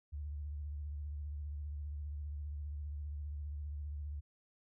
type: tone with vibrato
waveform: sine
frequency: 73.42 Hz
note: D2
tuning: in tune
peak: -39 dBFS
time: 0.12-4.21 s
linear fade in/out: 20 ms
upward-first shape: triangle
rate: 15 Hz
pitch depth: 87 cents each way
effects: none